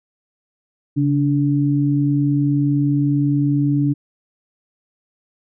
sine tone pair together, 139.76 / 289.2 Hz, C#3 / D4, +15 / -27 cents, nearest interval octave + minor second, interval 1258 cents, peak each -17 dBFS, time 0.96-3.94 s, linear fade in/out 20 ms, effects none

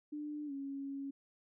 sine tone with pitch glide, 297.7 to 276.2 Hz, D4 to C#4, +24 to -6 cents, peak -39 dBFS, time 0.12-1.11 s, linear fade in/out 10 ms, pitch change -130 cents, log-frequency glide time 0.46-0.52 s, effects none

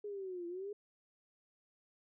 sine linear two-way sweep, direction down then up, 419.2 to 340 to 419.2 Hz, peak -40 dBFS, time 0.04-0.73 s, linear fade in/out 5 ms, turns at 0.47 s, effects none

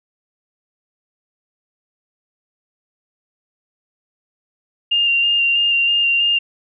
sine tone with vibrato, 2794 Hz, F7, in tune, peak -13 dBFS, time 4.91-6.39 s, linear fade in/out 10 ms, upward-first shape square, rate 3.1 Hz, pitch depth 14 cents each way, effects none

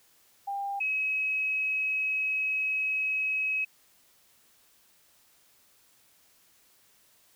sine tone pair in turn, 798 / 2555 Hz, G5 / D#7, +31 / +45 cents, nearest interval octave + minor sixth, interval 2014 cents, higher second, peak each -30 / -26 dBFS, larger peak second, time 0.47-0.8 / 0.8-3.65 s, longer second, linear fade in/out 10 ms, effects white hiss -63 dBFS RMS until 7.35 s

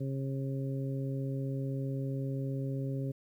harmonic tone, 135.4 Hz, C#3, 40 cents flat, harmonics 1 / 2 / 3 / 4, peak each -33 / -39 / -43 / -45 dBFS, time 0-3.12 s, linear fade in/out 10 ms, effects 11-bit

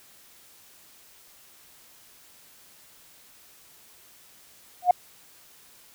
sine tone with exponential growth, 719 Hz, F#5, 50 cents flat, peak -9 dBFS, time 4.82-4.91 s, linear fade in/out 5 ms, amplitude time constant 19 ms, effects tanh soft clip ceiling -5 dBFS + white hiss -54 dBFS RMS until 5.94 s

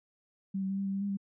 sine tone with pitch steps, 193.9 / 191.4 / 194.9 / 197 / 194.7 / 196.1 / 201.4 / 197 Hz, G3 / G3 / G3 / G3 / G3 / G3 / G3 / G3, -19 / -41 / -10 / +9 / -12 / +1 / +47 / +9 cents, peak -30 dBFS, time 0.54-1.172 s, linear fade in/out 10 ms, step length 79 ms, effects none

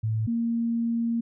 sine tone pair in turn, 110.2 / 232 Hz, A2 / A#3, +3 / -8 cents, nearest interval octave + minor second, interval 1289 cents, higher second, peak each -23 dBFS, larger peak neither, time 0.03-0.27 / 0.27-1.21 s, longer second, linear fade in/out 10 ms, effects none

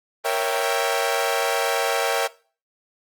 sawtooth chord, A# diminished seventh, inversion none, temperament equal, 466.2 / 554.4 / 659.3 / 784 Hz, A#4 / C#5 / E5 / G5, 0 / 0 / 0 / 0 cents, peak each -22 dBFS, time 0.24-2.28 s, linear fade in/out 20 ms, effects noise-tail reverb RT60 0.4 s tail -20 dB re dry + Opus 24 kbps

